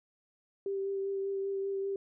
sine tone with vibrato, 392 Hz, G4, in tune, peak -31 dBFS, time 0.66-1.96 s, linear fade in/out 2 ms, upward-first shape sine, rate 5.1 Hz, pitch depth 14 cents each way, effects none

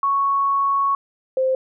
sine tone pair in turn, 1108.7 / 522.3 Hz, C#6 / C5, 0 / -3 cents, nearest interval octave + minor second, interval 1303 cents, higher first, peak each -16 dBFS, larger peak neither, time 0.03-0.95 / 1.37-1.55 s, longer first, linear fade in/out 2 ms, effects none

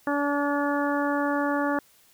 harmonic tone, 287.1 Hz, D4, 39 cents flat, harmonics 1 / 2 / 3 / 4 / 5 / 6, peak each -26 / -29 / -31 / -32 / -33 / -34 dBFS, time 0.07-1.79 s, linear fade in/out 2 ms, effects white hiss -59 dBFS RMS until 2.13 s

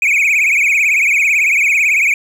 triangle tone with vibrato, 2349 Hz, D7, in tune, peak -8 dBFS, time 0.02-2.14 s, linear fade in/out 2 ms, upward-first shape triangle, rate 18 Hz, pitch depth 170 cents each way, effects none

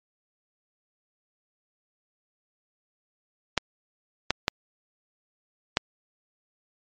clicks, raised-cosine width 0.2 ms, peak -3 dBFS, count 4, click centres 3.577 / 4.306 / 4.481 / 5.771 s, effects low-pass 6000 Hz 12 dB/octave + MP3 64 kbps

